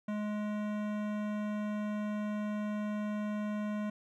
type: tone with hard clipping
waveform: sine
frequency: 210 Hz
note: G#3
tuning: 19 cents sharp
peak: -35 dBFS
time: 0.08-3.9 s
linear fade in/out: 5 ms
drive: 17 dB
effects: none